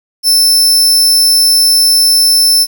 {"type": "tone", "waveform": "sawtooth", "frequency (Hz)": 5300, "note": "E8", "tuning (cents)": 9, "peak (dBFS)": -3, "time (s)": [0.23, 2.67], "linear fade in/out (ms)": 50, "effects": ["7-bit"]}